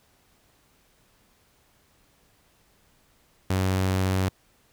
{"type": "tone", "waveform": "sawtooth", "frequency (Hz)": 94.2, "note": "F#2", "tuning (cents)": 32, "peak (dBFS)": -18, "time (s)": [3.5, 4.29], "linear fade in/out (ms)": 5, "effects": ["pink hiss -63 dBFS RMS until 4.72 s"]}